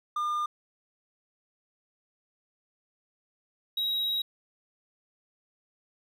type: tone pair in turn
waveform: triangle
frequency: 1206 / 3829 Hz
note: D6 / A#7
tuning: +46 / +46 cents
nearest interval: octave + minor sixth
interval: 2000 cents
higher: second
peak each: -25 dBFS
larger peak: neither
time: 0.16-0.46 / 3.77-4.22 s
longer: second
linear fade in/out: 5 ms
effects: none